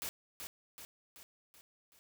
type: noise with echo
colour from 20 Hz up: white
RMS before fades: -40 dBFS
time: 0.02-0.09 s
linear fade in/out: 0 ms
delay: 380 ms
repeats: 5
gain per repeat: -5 dB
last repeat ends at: 1.99 s
effects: none